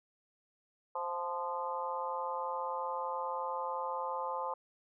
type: harmonic tone with a mistuned harmonic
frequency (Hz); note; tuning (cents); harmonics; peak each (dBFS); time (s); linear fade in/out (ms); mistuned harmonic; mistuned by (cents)
174.61; F3; 0; 3 / 4 / 5 / 6 / 7; -40 / -48 / -38 / -39 / -44; 0.95-4.54; 5; 6; -19
effects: none